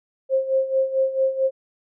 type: tone with tremolo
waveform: sine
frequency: 531 Hz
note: C5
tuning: 25 cents sharp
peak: -15 dBFS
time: 0.29-1.51 s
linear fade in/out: 50 ms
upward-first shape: sine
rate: 4.5 Hz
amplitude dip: 75%
effects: none